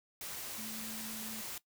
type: tone in noise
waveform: sine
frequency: 220 Hz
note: A3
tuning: in tune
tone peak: -46 dBFS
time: 0.58-1.41 s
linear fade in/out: 2 ms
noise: white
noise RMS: -43 dBFS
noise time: 0.21-1.58 s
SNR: -6 dB
effects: noise-tail reverb RT60 0.1 s tail -18 dB re dry